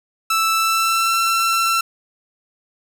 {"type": "tone with pitch glide", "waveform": "sawtooth", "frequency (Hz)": [1320, 1346.2], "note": ["E6", "E6"], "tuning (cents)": [2, 36], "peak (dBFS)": -12, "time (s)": [0.3, 1.81], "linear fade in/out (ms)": 5, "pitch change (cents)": 34, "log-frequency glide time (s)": [0.53, 1.16], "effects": []}